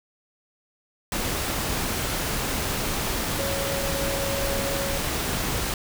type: tone in noise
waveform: sine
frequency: 553 Hz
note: C#5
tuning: 4 cents flat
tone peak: -29 dBFS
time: 3.39-4.98 s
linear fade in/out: 2 ms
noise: pink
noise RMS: -27 dBFS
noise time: 1.12-5.74 s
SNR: -5 dB
effects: none